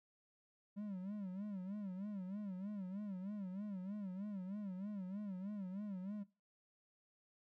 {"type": "tone with vibrato", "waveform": "triangle", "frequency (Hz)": 196, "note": "G3", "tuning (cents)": 0, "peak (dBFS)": -40, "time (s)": [0.76, 6.24], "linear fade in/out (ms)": 20, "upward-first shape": "sine", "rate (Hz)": 3.2, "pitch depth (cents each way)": 130, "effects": ["noise-tail reverb RT60 0.3 s tail -19 dB re dry"]}